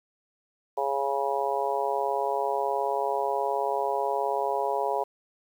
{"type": "harmonic tone", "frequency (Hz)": 138.59, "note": "C#3", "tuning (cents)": 0, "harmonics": [3, 4, 5, 6, 7], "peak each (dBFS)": [-31, -31, -31, -31, -31], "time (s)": [0.77, 5.04], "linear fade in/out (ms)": 10, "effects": ["9-bit"]}